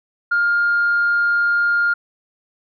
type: tone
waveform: sine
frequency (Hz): 1409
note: F6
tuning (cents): +15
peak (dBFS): -13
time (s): 0.31-1.94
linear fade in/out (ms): 10
effects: tanh soft clip ceiling -10 dBFS